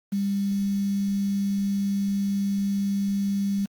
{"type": "tone with quantisation", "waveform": "sine", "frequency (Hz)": 199, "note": "G3", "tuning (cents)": 26, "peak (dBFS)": -22, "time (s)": [0.12, 3.66], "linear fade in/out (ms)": 10, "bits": 7, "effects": ["Opus 32 kbps"]}